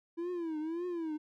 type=tone with vibrato; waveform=triangle; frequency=331.2 Hz; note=E4; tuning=8 cents sharp; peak=-32 dBFS; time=0.17-1.18 s; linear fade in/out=20 ms; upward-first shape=triangle; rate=1.8 Hz; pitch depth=160 cents each way; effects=none